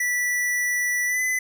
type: tone with pitch glide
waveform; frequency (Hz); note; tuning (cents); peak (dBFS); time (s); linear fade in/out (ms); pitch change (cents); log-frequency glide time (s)
square; 1963 to 2014; B6 to B6; -11 to +33; -22; 0-1.39; 5; +44; 1.06-1.21
effects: none